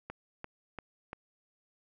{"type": "click train", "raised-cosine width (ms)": 0.5, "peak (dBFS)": -25, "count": 4, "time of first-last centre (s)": [0.1, 1.131], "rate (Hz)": 2.91, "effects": []}